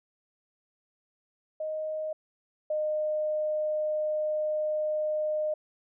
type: tone pair in turn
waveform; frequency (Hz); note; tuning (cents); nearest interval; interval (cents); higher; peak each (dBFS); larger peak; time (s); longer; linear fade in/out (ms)
sine; 622.3 / 612.3; D#5 / D#5; 0 / -28; unison; 28; first; -30 / -26; second; 1.6-2.13 / 2.7-5.54; second; 5
effects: none